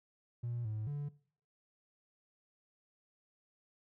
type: tone with pitch steps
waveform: triangle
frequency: 119.4 / 107.9 / 144.7 Hz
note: A#2 / A2 / D3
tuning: +42 / -33 / -25 cents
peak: -33 dBFS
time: 0.43-1.09 s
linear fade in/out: 10 ms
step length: 220 ms
effects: noise-tail reverb RT60 0.5 s tail -21 dB re dry + tanh soft clip ceiling -31 dBFS